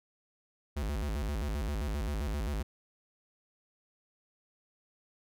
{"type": "tone with vibrato", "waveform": "square", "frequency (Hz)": 61.74, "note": "B1", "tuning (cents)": 0, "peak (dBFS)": -32, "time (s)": [0.76, 2.63], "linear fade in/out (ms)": 10, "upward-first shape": "square", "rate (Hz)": 7.6, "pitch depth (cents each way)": 290, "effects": []}